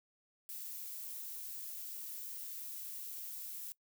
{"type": "noise", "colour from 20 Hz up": "violet", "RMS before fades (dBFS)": -45, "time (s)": [0.49, 3.72], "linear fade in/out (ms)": 0, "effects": ["noise-tail reverb RT60 0.1 s tail -21 dB re dry"]}